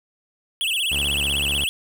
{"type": "tone with vibrato", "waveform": "square", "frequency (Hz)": 2973, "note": "F#7", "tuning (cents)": 8, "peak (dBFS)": -21, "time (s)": [0.61, 1.69], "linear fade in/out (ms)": 0, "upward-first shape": "sine", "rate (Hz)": 16, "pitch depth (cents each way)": 230}
{"type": "tone", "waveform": "sawtooth", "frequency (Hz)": 71, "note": "C#2", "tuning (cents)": 42, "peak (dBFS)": -24, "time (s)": [0.91, 1.65], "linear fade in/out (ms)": 10}
{"effects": ["8-bit"]}